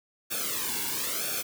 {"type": "noise with flanger", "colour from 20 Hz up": "white", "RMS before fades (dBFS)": -31, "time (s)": [0.3, 1.43], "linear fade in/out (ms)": 20, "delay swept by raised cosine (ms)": [1, 1.63], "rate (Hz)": 1, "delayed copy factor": -0.95, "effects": []}